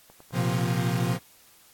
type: click train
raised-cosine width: 1 ms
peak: -36 dBFS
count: 6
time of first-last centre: 0.1-0.62 s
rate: 9.61 Hz
type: chord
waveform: 40% pulse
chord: Bb suspended second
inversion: none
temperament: equal with one note detuned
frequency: 118.1 / 130.81 / 174.61 Hz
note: Bb2 / C3 / F3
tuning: +23 / 0 / 0 cents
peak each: -27 dBFS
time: 0.32-1.19 s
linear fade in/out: 50 ms
effects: white hiss -56 dBFS RMS until 1.73 s + AAC 64 kbps